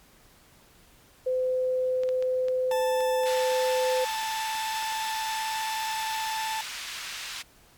sine tone, 511 Hz, C5, 41 cents flat, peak -23 dBFS, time 1.26-4.05 s, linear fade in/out 10 ms
clicks, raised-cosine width 0.2 ms, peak -24 dBFS, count 12, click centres 2.035 / 2.09 / 2.225 / 2.484 / 2.715 / 3.006 / 3.235 / 3.519 / 4.232 / 4.552 / 4.826 / 4.923 s
40% pulse tone with vibrato, 880 Hz, A5, in tune, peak -28 dBFS, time 2.71-6.61 s, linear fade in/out 2 ms, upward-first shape square, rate 19 Hz, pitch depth 10 cents each way
white band-pass noise, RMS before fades -37 dBFS, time 3.25-7.43 s, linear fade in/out 20 ms, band 1400 to 4500 Hz, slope 12 dB/octave
effects pink hiss -57 dBFS RMS until 7.77 s + MP3 96 kbps

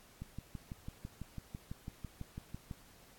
click train, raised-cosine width 5 ms, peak -30 dBFS, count 16, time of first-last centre 0.22-2.712 s, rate 6.02 Hz, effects pink hiss -61 dBFS RMS until 3.18 s + AAC 64 kbps

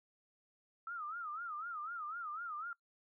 sine tone with vibrato, 1300 Hz, E6, 24 cents flat, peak -40 dBFS, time 0.87-2.73 s, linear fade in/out 2 ms, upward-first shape sine, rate 4 Hz, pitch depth 160 cents each way, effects noise-tail reverb RT60 0.1 s tail -21 dB re dry

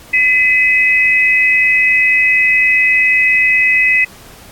sine tone pair together, 2018 / 2546 Hz, B6 / D#7, +37 / +39 cents, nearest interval major third, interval 402 cents, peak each -11 dBFS, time 0.13-4.05 s, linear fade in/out 10 ms, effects pink hiss -39 dBFS RMS until 4.51 s + AAC 64 kbps

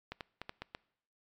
clicks, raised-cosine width 0.3 ms, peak -24 dBFS, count 6, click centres 0.12 / 0.208 / 0.416 / 0.494 / 0.62 / 0.749 s, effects noise-tail reverb RT60 0.7 s tail -23 dB re dry + MP3 96 kbps

